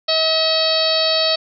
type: harmonic tone with a mistuned harmonic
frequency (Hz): 640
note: D#5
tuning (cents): +49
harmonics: 1 / 2 / 3 / 4 / 5 / 6 / 7 / 8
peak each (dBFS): -19 / -28 / -30 / -28 / -26 / -21 / -19 / -28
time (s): 0.08-1.36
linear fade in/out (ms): 10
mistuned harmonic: 8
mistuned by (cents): +57
effects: none

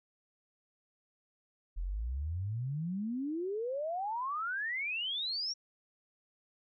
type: exponential sweep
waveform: sine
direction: up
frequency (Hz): 39.97 to 5710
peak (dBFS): -33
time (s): 1.76-5.54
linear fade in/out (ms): 20
effects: none

